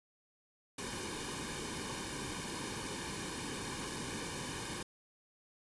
pink noise with comb filter, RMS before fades -41 dBFS, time 0.78-4.83 s, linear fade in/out 5 ms, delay 1.5 ms, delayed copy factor -0.75, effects resampled to 24000 Hz

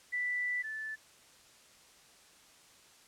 sine tone pair in turn, 1975.5 / 1750.6 Hz, B6 / A6, 0 / -9 cents, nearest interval major second, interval 209 cents, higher first, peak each -31 / -37 dBFS, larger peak first, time 0.12-0.63 / 0.63-0.96 s, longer first, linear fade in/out 20 ms, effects white hiss -60 dBFS RMS until 3.07 s + low-pass 9000 Hz 12 dB/octave

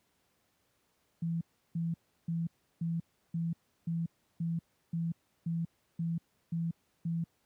sine tone bursts, 166.7 Hz, E3, 20 cents sharp, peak -30 dBFS, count 12, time 1.22-7.24 s, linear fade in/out 5 ms, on 190 ms, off 340 ms, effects pink hiss -74 dBFS RMS until 7.45 s + high-pass 80 Hz 12 dB/octave

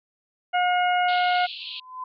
harmonic tone, 719 Hz, F#5, 50 cents flat, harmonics 1 / 2 / 3 / 4, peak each -20 / -27 / -30 / -32 dBFS, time 0.53-1.47 s, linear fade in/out 20 ms
pink band-pass noise, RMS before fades -36 dBFS, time 1.08-1.8 s, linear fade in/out 5 ms, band 2600 to 4400 Hz, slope 96 dB/octave
sine tone with exponential growth, 1019 Hz, C6, 46 cents flat, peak -28 dBFS, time 1.59-2.04 s, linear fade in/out 5 ms, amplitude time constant 97 ms
effects none

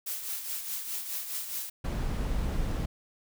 blue noise with tremolo, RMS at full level -33 dBFS, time 0.06-1.7 s, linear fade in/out 10 ms, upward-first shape triangle, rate 4.8 Hz, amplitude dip 60%
brown noise, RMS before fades -30 dBFS, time 1.84-2.86 s, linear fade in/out 10 ms
effects none

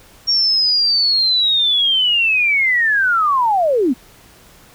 sine linear sweep, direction down, 5570 to 223.8 Hz, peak -12 dBFS, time 0.27-3.94 s, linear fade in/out 20 ms, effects pink hiss -46 dBFS RMS until 4.74 s

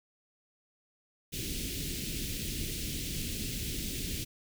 pink band-stop noise, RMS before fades -36 dBFS, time 1.32-4.25 s, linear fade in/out 20 ms, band 360 to 2500 Hz, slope 24 dB/octave, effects none

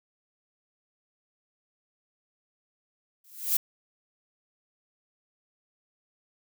violet noise with exponential growth, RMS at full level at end -20 dBFS, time 3.24-3.57 s, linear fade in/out 5 ms, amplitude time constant 70 ms, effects none

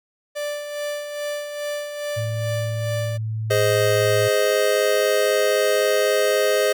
45% pulse tone with tremolo, 587.3 Hz, D5, in tune, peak -24 dBFS, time 0.35-3.18 s, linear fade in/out 20 ms, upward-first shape sine, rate 2.4 Hz, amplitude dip 50%
sine tone, 110 Hz, A2, in tune, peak -23 dBFS, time 2.16-4.29 s, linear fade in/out 20 ms
square chord, Ab major, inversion none, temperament just, 415.3 / 519.1 / 623 Hz, Ab4 / C5 / Eb5, 0 / -14 / +2 cents, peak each -22 dBFS, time 3.5-6.73 s, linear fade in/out 10 ms
effects none

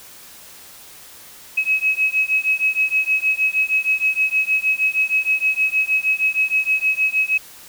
sine beating tone pair, 2556 / 2562.4 Hz, D#7 / E7, +46 / -50 cents, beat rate 6.4 Hz, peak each -19 dBFS, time 1.57-7.38 s, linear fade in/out 10 ms, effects white hiss -42 dBFS RMS until 7.68 s

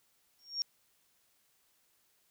sine tone with exponential growth, 5550 Hz, F8, 12 cents flat, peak -27 dBFS, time 0.39-0.62 s, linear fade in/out 0 ms, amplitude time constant 49 ms, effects white hiss -72 dBFS RMS until 2.3 s

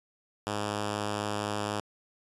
5% pulse tone, 104.1 Hz, G#2, 5 cents sharp, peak -19 dBFS, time 0.47-1.8 s, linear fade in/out 0 ms, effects resampled to 24000 Hz

